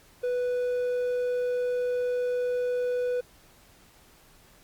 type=tone; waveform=triangle; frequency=493.9 Hz; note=B4; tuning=in tune; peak=-23 dBFS; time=0.23-3.21 s; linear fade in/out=10 ms; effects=pink hiss -57 dBFS RMS until 4.63 s + Opus 48 kbps